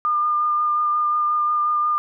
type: tone with vibrato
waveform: sine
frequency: 1207 Hz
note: D6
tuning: 47 cents sharp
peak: -17 dBFS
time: 0.05-1.98 s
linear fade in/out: 0 ms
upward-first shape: sine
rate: 5.6 Hz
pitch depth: 13 cents each way
effects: none